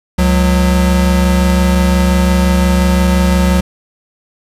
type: tone pair together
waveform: square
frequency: 69.3 / 182.15 Hz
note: C#2 / F#3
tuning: 0 / -27 cents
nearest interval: octave + perfect fourth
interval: 1673 cents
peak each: -12 dBFS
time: 0.18-3.61 s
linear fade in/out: 10 ms
effects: resampled to 32000 Hz + 7-bit